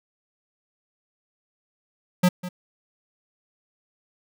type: tone with echo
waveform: square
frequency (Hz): 180.2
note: F#3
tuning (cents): -45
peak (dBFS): -15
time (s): 2.23-2.29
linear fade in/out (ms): 10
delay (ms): 200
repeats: 1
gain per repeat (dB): -15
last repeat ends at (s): 2.49
effects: none